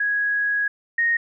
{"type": "tone pair in turn", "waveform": "sine", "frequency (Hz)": [1661.2, 1861.2], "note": ["G#6", "A#6"], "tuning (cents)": [0, -3], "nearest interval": "major second", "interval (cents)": 197, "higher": "second", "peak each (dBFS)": [-19, -17], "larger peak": "second", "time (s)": [[0, 0.68], [0.98, 1.17]], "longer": "first", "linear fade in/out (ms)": 5, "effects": []}